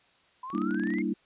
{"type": "exponential sweep", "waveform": "sine", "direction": "up", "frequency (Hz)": [987.8, 2171], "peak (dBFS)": -36, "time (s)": [0.43, 1.02], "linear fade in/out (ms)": 5}
{"type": "clicks", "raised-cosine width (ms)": 0.3, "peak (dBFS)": -30, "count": 12, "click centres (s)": [0.502, 0.55, 0.58, 0.618, 0.709, 0.745, 0.797, 0.836, 0.872, 0.904, 0.938, 0.985]}
{"type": "chord", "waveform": "sine", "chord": "E half-diminished seventh", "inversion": "first", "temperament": "equal", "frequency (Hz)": [196, 233.1, 293.7, 329.6], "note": ["G3", "Bb3", "D4", "E4"], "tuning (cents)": [0, 0, 0, 0], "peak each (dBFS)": -32, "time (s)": [0.53, 1.14], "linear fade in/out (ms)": 10}
{"effects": ["white hiss -63 dBFS RMS until 1.25 s", "resampled to 8000 Hz"]}